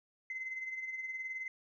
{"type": "tone with tremolo", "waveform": "sine", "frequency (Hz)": 2058, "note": "C7", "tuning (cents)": -29, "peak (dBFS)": -35, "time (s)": [0.3, 1.48], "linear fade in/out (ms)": 2, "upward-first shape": "sine", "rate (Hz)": 19, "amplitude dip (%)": 55, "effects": ["tanh soft clip ceiling -32 dBFS"]}